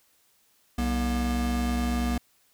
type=tone pair together; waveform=square; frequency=63.4 / 239.4 Hz; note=B1 / A#3; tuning=+46 / +46 cents; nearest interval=octave + major seventh; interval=2300 cents; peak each=-28 dBFS; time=0.78-2.18 s; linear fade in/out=5 ms; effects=white hiss -65 dBFS RMS until 2.53 s